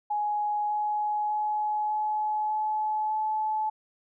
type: tone with pitch steps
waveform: sine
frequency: 836 / 841.3 / 846.7 / 852.1 / 857.5 / 863 Hz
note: G#5 / G#5 / G#5 / G#5 / A5 / A5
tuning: +11 / +22 / +33 / +44 / -45 / -34 cents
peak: -25 dBFS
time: 0.1-3.7 s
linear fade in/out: 10 ms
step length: 600 ms
effects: none